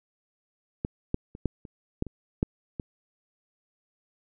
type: clicks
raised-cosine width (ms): 3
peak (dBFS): -15 / -12 / -28 / -12 / -30 / -13 / -25 / -10 / -19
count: 9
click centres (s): 0.849 / 1.144 / 1.351 / 1.457 / 1.652 / 2.024 / 2.067 / 2.429 / 2.798
effects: none